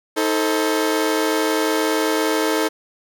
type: chord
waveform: sawtooth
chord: A diminished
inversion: second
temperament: just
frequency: 316.8 / 440 / 528 Hz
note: Eb4 / A4 / C5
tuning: +31 / 0 / +16 cents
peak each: -17 / -17 / -22 dBFS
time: 0.16-2.69 s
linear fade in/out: 20 ms
effects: none